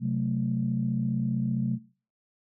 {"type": "chord", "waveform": "sine", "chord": "F# diminished", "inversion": "second", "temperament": "equal", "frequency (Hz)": [130.81, 185, 220], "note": ["C3", "F#3", "A3"], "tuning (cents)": [0, 0, 0], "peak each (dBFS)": [-28, -30, -29], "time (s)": [0, 1.79], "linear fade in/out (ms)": 50, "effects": ["noise-tail reverb RT60 0.4 s tail -21 dB re dry", "tanh soft clip ceiling -15 dBFS"]}